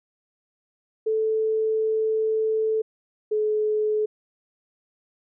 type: tone pair in turn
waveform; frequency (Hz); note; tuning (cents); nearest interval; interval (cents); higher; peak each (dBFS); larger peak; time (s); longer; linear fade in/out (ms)
sine; 438.6 / 427.3; A4 / G#4; -6 / +49; unison; 45; first; -20; neither; 1.06-2.82 / 3.31-4.06; first; 10
effects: none